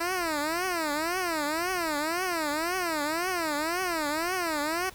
10% pulse tone with vibrato, 329.6 Hz, E4, in tune, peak -19 dBFS, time 0-4.9 s, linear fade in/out 10 ms, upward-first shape triangle, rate 1.9 Hz, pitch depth 250 cents each way, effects pink hiss -50 dBFS RMS until 4.94 s

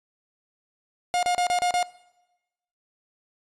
45% pulse tone bursts, 713 Hz, F5, 36 cents sharp, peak -21 dBFS, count 6, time 1.14-1.828 s, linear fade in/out 0 ms, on 88 ms, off 32 ms, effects noise-tail reverb RT60 1.0 s tail -21 dB re dry + resampled to 24000 Hz

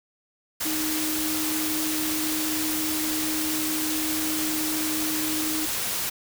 sine tone in noise, 311.1 Hz, D#4, in tune, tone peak -28 dBFS, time 0.65-5.66 s, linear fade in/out 10 ms, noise white, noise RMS -28 dBFS, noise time 0.6-6.1 s, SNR -3 dB, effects none

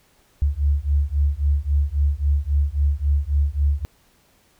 sine beating tone pair, 70.1 / 73.8 Hz, C#2 / D2, +20 / +9 cents, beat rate 3.7 Hz, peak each -20 dBFS, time 0.42-3.85 s, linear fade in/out 0 ms, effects pink hiss -59 dBFS RMS until 4.59 s

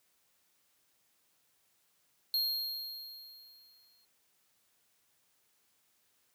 square tone with exponential decay, 4238 Hz, C8, 21 cents sharp, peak -28 dBFS, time 2.34-4.05 s, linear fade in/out 1 ms, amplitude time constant 370 ms, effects white hiss -73 dBFS RMS until 6.34 s + high-pass 60 Hz 12 dB/octave

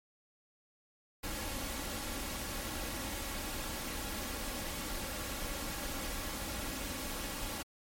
pink noise with comb filter, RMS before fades -39 dBFS, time 1.23-7.63 s, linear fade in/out 10 ms, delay 3.6 ms, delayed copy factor +0.5, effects MP3 64 kbps

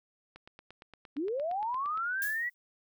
click train, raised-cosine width 0.3 ms, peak -33 dBFS, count 15, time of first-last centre 0.36-1.975 s, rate 8.67 Hz
sine linear sweep, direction up, 261.6 to 1975.5 Hz, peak -30 dBFS, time 1.16-2.5 s, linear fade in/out 20 ms
violet noise with exponential decay, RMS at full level -34 dBFS, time 2.22-2.54 s, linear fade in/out 0 ms, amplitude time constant 69 ms
effects none

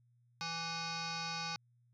sine tone with frequency modulation, 1827 Hz, A#6, 35 cents flat, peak -37 dBFS, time 0.41-1.56 s, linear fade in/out 0 ms, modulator 664 Hz, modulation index 5.4, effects added 120 Hz sine -67 dBFS peak until 1.93 s

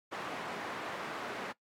white band-pass noise, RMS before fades -40 dBFS, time 0.11-1.53 s, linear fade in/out 20 ms, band 190 to 1500 Hz, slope 12 dB/octave, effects noise-tail reverb RT60 0.1 s tail -18 dB re dry + MP3 96 kbps

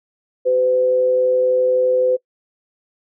sine tone pair together, 380.4 / 507.8 Hz, F#4 / B4, +48 / +48 cents, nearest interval perfect fourth, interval 500 cents, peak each -25 / -13 dBFS, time 0.45-2.17 s, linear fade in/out 20 ms, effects noise-tail reverb RT60 0.1 s tail -22 dB re dry

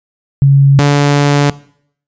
sine / sawtooth tone pair in turn, 138.59 / 143.8 Hz, C#3 / D3, 0 / -36 cents, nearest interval minor second, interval 64 cents, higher second, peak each -3 dBFS, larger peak neither, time 0.42-0.79 / 0.79-1.5 s, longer second, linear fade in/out 0 ms, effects noise-tail reverb RT60 0.6 s tail -20 dB re dry + resampled to 16000 Hz

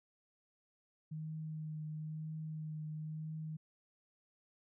sine tone with vibrato, 155.56 Hz, D#3, in tune, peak -40 dBFS, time 1.11-3.57 s, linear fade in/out 10 ms, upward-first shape triangle, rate 1 Hz, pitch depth 20 cents each way, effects none

